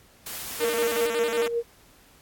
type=noise; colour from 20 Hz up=white; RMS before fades=-35 dBFS; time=0.26-1.07 s; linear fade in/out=5 ms
type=tone with tremolo; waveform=sine; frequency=468.6 Hz; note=A#4; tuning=9 cents sharp; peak=-20 dBFS; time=0.59-1.63 s; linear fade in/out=50 ms; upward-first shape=triangle; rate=5.2 Hz; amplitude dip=65%
type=tone with vibrato; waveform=5% pulse; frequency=261.6 Hz; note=C4; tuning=in tune; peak=-18 dBFS; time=0.6-1.48 s; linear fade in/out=5 ms; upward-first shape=square; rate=11 Hz; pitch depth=250 cents each way
effects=pink hiss -56 dBFS RMS until 2.21 s + AAC 64 kbps